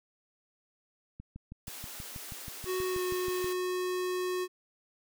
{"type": "click train", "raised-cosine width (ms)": 5, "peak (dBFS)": -31, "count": 15, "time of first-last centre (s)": [1.2, 3.444], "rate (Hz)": 6.24}
{"type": "high-pass noise", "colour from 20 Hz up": "white", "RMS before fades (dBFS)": -44, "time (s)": [1.67, 3.53], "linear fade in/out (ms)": 2, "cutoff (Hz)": 230, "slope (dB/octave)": 48}
{"type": "tone with pitch glide", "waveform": "square", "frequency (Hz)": [370, 364.7], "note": ["F#4", "F#4"], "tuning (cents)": [0, -25], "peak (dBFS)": -31, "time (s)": [2.65, 4.48], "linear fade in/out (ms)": 50, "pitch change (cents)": -25, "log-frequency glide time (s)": [2.88, 3]}
{"effects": []}